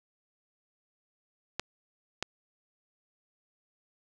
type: clicks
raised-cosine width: 0.2 ms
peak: -13 dBFS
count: 2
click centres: 1.596 / 2.226 s
effects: none